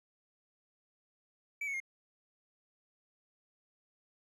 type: tone with pitch steps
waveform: triangle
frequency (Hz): 2302 / 2215 / 2131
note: D7 / C#7 / C7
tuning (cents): -35 / -2 / +31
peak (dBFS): -33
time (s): 1.61-1.802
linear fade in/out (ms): 5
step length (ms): 64
effects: none